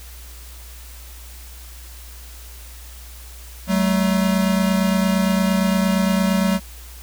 square tone pair together, 189 / 217.7 Hz, F#3 / A3, +37 / -18 cents, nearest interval major second, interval 245 cents, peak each -18 / -22 dBFS, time 3.67-6.6 s, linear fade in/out 50 ms, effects added 60 Hz sine -37 dBFS peak until 7.02 s + white hiss -43 dBFS RMS until 7.02 s

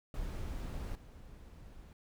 brown noise with level steps, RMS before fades -40 / -52 dBFS, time 0.14-1.93 s, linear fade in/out 2 ms, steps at 0.95 s, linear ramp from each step 5 ms, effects none

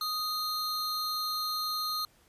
square tone pair together, 1244.5 / 4186 Hz, D#6 / C8, 0 / 0 cents, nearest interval octave + major sixth, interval 2100 cents, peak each -35 / -33 dBFS, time 0.01-2.05 s, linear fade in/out 2 ms, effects pink hiss -64 dBFS RMS until 2.28 s + resampled to 32000 Hz

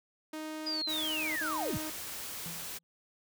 sawtooth tone bursts, 311.1 Hz, D#4, in tune, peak -34 dBFS, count 3, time 0.33-1.9 s, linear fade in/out 5 ms, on 490 ms, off 50 ms
sine linear sweep, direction down, 4978 to 46.29 Hz, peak -32 dBFS, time 0.66-1.78 s, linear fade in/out 10 ms
white noise, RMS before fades -41 dBFS, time 0.88-2.79 s, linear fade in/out 20 ms
triangle tone with exponential decay, 168.4 Hz, E3, 37 cents sharp, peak -38 dBFS, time 2.46-2.83 s, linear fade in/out 0 ms, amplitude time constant 80 ms
effects none

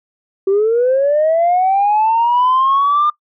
sine linear sweep, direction up, 379.7 to 1209 Hz, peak -9 dBFS, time 0.47-3.1 s, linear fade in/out 5 ms, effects noise-tail reverb RT60 0.1 s tail -21 dB re dry + tanh soft clip ceiling -7 dBFS

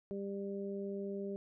harmonic tone, 198.4 Hz, G3, 21 cents sharp, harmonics 1 / 2 / 3, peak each -41 / -40 / -48 dBFS, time 0.11-1.36 s, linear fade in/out 0 ms, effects none

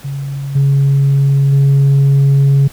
sine tone with level steps, 138.59 Hz, C#3, in tune, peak -18 / -6 / -4 dBFS, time 0.04-2.68 s, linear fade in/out 10 ms, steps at 0.55 / 1.52 s, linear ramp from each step 10 ms, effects tanh soft clip ceiling -5 dBFS + pink hiss -39 dBFS RMS until 2.72 s

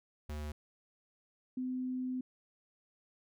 square / sine tone pair in turn, 75.1 / 255 Hz, D2 / C4, +39 / -44 cents, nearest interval octave + major sixth, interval 2117 cents, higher second, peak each -39 / -34 dBFS, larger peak second, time 0.29-0.52 / 1.57-2.21 s, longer second, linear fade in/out 5 ms, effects none

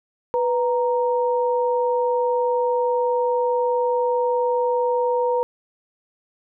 sine tone pair together, 493.9 / 932.4 Hz, B4 / A#5, 0 / 0 cents, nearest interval major seventh, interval 1100 cents, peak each -19 / -23 dBFS, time 0.34-5.43 s, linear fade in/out 0 ms, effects none

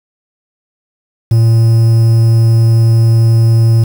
triangle tone with quantisation, 113.9 Hz, A#2, 40 cents flat, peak -3 dBFS, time 1.31-3.84 s, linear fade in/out 5 ms, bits 5, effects none

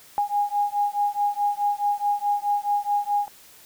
sine beating tone pair, 818 / 822.7 Hz, G#5 / G#5, -26 / -17 cents, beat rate 4.7 Hz, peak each -24 / -24 dBFS, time 0.18-3.28 s, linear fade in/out 0 ms, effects white hiss -50 dBFS RMS until 3.65 s

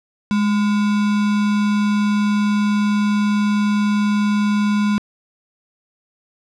sine tone with sample-and-hold, 207.7 Hz, G#3, in tune, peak -14 dBFS, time 0.31-4.98 s, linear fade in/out 0 ms, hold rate 1225 Hz, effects low-pass 5000 Hz 12 dB/octave

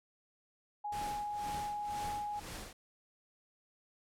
sine tone, 830.6 Hz, G#5, in tune, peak -36 dBFS, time 0.84-2.4 s, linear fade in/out 10 ms
pink noise with tremolo, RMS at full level -44 dBFS, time 0.92-2.73 s, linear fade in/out 5 ms, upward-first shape sine, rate 2 Hz, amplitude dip 85%
effects low-pass 12000 Hz 12 dB/octave

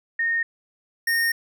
sine / square tone pair in turn, 1843 / 1843 Hz, A#6 / A#6, -20 / -20 cents, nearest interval unison, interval 0 cents, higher neither, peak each -20 dBFS, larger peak neither, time 0.19-0.43 / 1.07-1.32 s, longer second, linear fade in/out 5 ms, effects none

